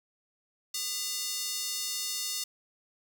square tone with high-pass filter, 403.7 Hz, G#4, 49 cents flat, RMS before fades -34 dBFS, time 0.74-2.44 s, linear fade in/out 5 ms, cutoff 5000 Hz, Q 1.5, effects none

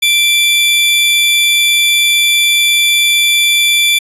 45% pulse tone pair together, 2349 / 3471 Hz, D7 / A7, 0 / -24 cents, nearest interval perfect fifth, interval 676 cents, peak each -11 dBFS, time 0.02-3.99 s, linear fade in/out 10 ms, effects resampled to 32000 Hz

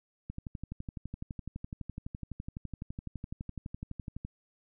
click train, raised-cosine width 5 ms, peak -26 dBFS, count 48, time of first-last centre 0.3-4.25 s, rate 11.9 Hz, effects none

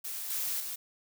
blue noise with level steps, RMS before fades -38 / -33 / -38 dBFS, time 0.04-0.76 s, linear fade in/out 10 ms, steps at 0.3 / 0.6 s, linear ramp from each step 2 ms, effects none

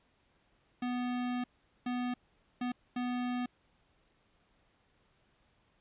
square tone bursts at uneven times, 246.9 Hz, B3, in tune, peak -33 dBFS, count 4, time 0.82-1.44 / 1.86-2.14 / 2.61-2.72 / 2.96-3.46 s, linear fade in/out 5 ms, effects pink hiss -71 dBFS RMS until 5.8 s + resampled to 8000 Hz

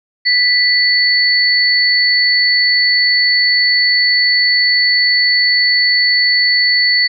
sine tone pair together, 1975.5 / 4454 Hz, B6 / C#8, 0 / +7 cents, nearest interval octave + major second, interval 1407 cents, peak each -12 dBFS, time 0.25-7.08 s, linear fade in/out 20 ms, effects none

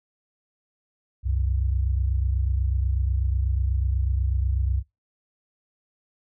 sine tone pair together, 65.41 / 93.55 Hz, C2 / F#2, 0 / +20 cents, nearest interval tritone, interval 620 cents, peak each -22 / -27 dBFS, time 1.23-4.83 s, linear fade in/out 50 ms, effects noise-tail reverb RT60 0.2 s tail -20 dB re dry

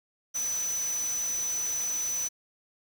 sine tone in noise, 5990 Hz, F#8, 20 cents sharp, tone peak -28 dBFS, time 0.34-2.29 s, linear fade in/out 20 ms, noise white, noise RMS -40 dBFS, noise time 0.34-2.29 s, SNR +9 dB, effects none

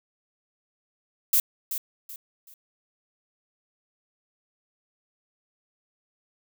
violet noise with echo, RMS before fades -20 dBFS, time 1.33-1.4 s, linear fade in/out 2 ms, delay 380 ms, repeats 3, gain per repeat -10 dB, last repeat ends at 2.54 s, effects none

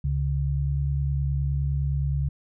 sine tone pair together, 70.3 / 140 Hz, C#2 / C#3, +25 / +18 cents, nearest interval octave, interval 1193 cents, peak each -25 dBFS, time 0.04-2.29 s, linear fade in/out 5 ms, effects none

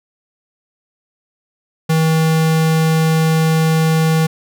square tone, 160 Hz, D#3, 49 cents sharp, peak -12 dBFS, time 1.89-4.27 s, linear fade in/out 10 ms, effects none

